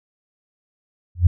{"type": "tone with exponential growth", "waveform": "sine", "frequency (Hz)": 87.6, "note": "F2", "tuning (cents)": 6, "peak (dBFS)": -5, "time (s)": [1.15, 1.27], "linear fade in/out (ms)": 5, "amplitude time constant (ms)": 26, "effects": []}